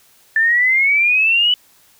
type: exponential sweep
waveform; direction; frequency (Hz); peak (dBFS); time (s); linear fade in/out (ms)
sine; up; 1760 to 2987; -11; 0.36-1.54; 2
effects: white hiss -52 dBFS RMS until 1.99 s